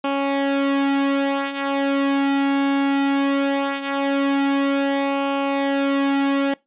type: tone with flanger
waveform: sawtooth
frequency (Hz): 277.2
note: C#4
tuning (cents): 0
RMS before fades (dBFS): -20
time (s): 0.04-6.54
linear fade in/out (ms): 5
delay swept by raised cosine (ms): 0.53 to 5.63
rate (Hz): 0.19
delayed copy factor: -0.6
effects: noise-tail reverb RT60 0.2 s tail -22 dB re dry + resampled to 8000 Hz